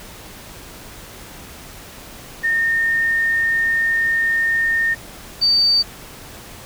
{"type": "tone pair in turn", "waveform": "sine", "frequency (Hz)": [1828, 4606], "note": ["A#6", "D8"], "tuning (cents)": [-34, -34], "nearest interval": "octave + major third", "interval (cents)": 1600, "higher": "second", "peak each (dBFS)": [-15, -12], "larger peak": "second", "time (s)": [[2.43, 4.95], [5.41, 5.83]], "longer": "first", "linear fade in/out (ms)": 20, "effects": ["pink hiss -38 dBFS RMS until 6.65 s"]}